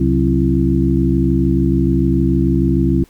harmonic tone with a mistuned harmonic, 66.8 Hz, C2, 36 cents sharp, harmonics 1 / 2 / 3 / 4 / 5, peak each -18 / -18 / -18 / -18 / -18 dBFS, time 0-3.04 s, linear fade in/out 5 ms, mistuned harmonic 3, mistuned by -130 cents, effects pink hiss -51 dBFS RMS until 3.09 s

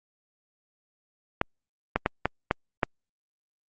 clicks, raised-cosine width 0.5 ms, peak -7 dBFS, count 6, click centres 1.414 / 1.96 / 2.061 / 2.256 / 2.511 / 2.832 s, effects Opus 48 kbps

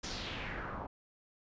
pink noise with low-pass filter sweep, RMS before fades -41 dBFS, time 0.03-0.87 s, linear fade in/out 10 ms, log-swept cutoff 6200 to 870 Hz, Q 2.7, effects resampled to 16000 Hz

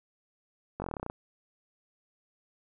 slowing click train, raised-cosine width 1 ms, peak -21 dBFS, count 12, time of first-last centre 0.8-1.099 s, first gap 20 ms, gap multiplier 1.06, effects none

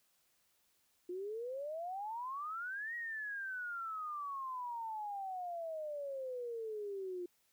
sine exponential two-way sweep, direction up then down, 349.2 to 1910 to 349.2 Hz, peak -39 dBFS, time 1.09-7.26 s, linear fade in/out 5 ms, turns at 2.95 s, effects white hiss -75 dBFS RMS until 7.52 s

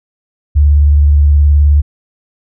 sine tone with vibrato, 72.9 Hz, D2, 12 cents flat, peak -4 dBFS, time 0.55-1.82 s, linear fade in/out 20 ms, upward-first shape square, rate 19 Hz, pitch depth 39 cents each way, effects none

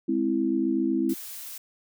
sine chord, Ab augmented, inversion none, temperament equal, 207.7 / 261.6 / 329.6 Hz, Ab3 / C4 / E4, 0 / 0 / 0 cents, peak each -30 / -26 / -25 dBFS, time 0.08-1.14 s, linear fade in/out 10 ms
blue noise, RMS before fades -39 dBFS, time 1.09-1.58 s, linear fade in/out 5 ms
effects none

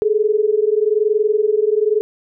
sine tone pair together, 415.3 / 436.3 Hz, G#4 / A4, 0 / -15 cents, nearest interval minor second, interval 85 cents, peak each -16 dBFS, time 0.02-2.01 s, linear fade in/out 0 ms, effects none

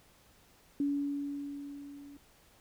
sine tone with level ramp, 284.3 Hz, C#4, 44 cents sharp, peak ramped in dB -27 to -48 dBFS, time 0.8-2.17 s, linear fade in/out 2 ms, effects pink hiss -63 dBFS RMS until 2.6 s

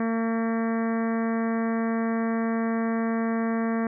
harmonic tone with a mistuned harmonic, 227.3 Hz, A#3, 43 cents flat, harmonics 1 / 2 / 3 / 4 / 5 / 6 / 7 / 8 / 9 / 10, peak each -24 / -32 / -34 / -41 / -37 / -43 / -41 / -41 / -45 / -49 dBFS, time 0-3.87 s, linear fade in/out 2 ms, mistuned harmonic 9, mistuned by -37 cents, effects none

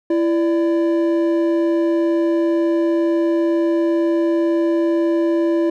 triangle tone pair together, 334.8 / 587.3 Hz, E4 / D5, +27 / 0 cents, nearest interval minor seventh, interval 973 cents, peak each -13 / -21 dBFS, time 0.1-5.7 s, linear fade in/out 5 ms, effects none

